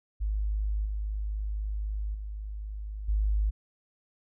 sine tone with level steps, 51.91 Hz, G#1, in tune, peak -26 / -29 / -34 / -23 dBFS, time 0.2-3.51 s, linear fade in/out 20 ms, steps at 0.85 / 2.14 / 3.08 s, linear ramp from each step 10 ms, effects none

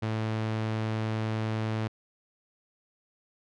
sawtooth tone, 110 Hz, A2, in tune, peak -24 dBFS, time 0.02-1.88 s, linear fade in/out 10 ms, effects low-pass 4000 Hz 12 dB/octave

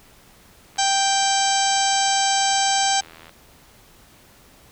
click train, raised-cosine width 0.3 ms, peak -27 dBFS, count 207, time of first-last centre 0.76-3.294 s, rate 81.3 Hz
harmonic tone, 784 Hz, G5, in tune, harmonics 1 / 2 / 3 / 4 / 5 / 6 / 7 / 8 / 9 / 10, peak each -20 / -28 / -32 / -27 / -29 / -30 / -29 / -26 / -36 / -27 dBFS, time 0.78-3.01 s, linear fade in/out 10 ms
effects pink hiss -51 dBFS RMS until 4.71 s

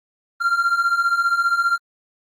triangle beating tone pair, 1373 / 1388 Hz, F6 / F6, -30 / -11 cents, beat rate 15 Hz, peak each -20 / -16 dBFS, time 0.4-1.78 s, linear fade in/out 20 ms, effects Opus 24 kbps

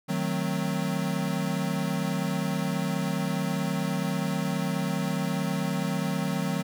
square chord, D# diminished seventh, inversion none, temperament equal, 155.56 / 185 / 220 / 261.6 Hz, D#3 / F#3 / A3 / C4, 0 / 0 / 0 / 0 cents, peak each -32 / -30 / -35 / -35 dBFS, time 0.08-6.63 s, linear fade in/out 20 ms, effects none

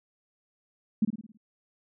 sine tone with echo, 216.5 Hz, A3, 28 cents flat, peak -19 dBFS, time 1.02-1.05 s, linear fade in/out 5 ms, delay 54 ms, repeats 6, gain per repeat -6 dB, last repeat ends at 1.374 s, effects none

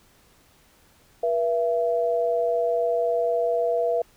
sine tone pair together, 482.5 / 671 Hz, B4 / E5, -40 / +31 cents, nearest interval tritone, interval 571 cents, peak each -23 dBFS, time 1.23-4.02 s, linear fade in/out 5 ms, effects pink hiss -58 dBFS RMS until 4.16 s

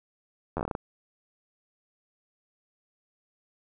slowing click train, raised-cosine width 1 ms, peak -16 dBFS, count 9, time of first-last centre 0.57-0.751 s, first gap 11 ms, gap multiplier 1.2, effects none

